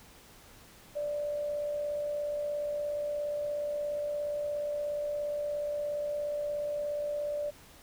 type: tone with amplitude modulation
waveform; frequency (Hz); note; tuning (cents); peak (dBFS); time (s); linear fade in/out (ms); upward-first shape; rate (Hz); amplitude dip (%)
sine; 587.3; D5; 0; -29; 0.95-7.51; 20; sine; 57; 35
effects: pink hiss -55 dBFS RMS until 7.82 s